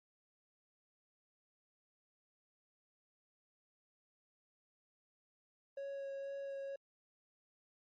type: tone with vibrato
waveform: triangle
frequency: 552 Hz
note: C#5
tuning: 7 cents flat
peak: -39 dBFS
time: 5.77-6.76 s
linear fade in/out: 5 ms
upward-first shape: sine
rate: 2.1 Hz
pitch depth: 10 cents each way
effects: MP3 32 kbps